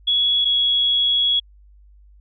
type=tone pair in turn; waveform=sine; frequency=3363 / 3344 Hz; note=G#7 / G#7; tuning=+21 / +11 cents; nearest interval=unison; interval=10 cents; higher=first; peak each=-15 dBFS; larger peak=neither; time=0.07-0.45 / 0.45-1.4 s; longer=second; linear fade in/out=10 ms; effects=added 50 Hz sine -46 dBFS peak until 2.2 s